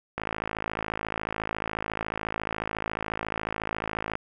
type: click train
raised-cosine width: 0.5 ms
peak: -14 dBFS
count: 216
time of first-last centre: 0.18-4.154 s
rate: 54.1 Hz
effects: none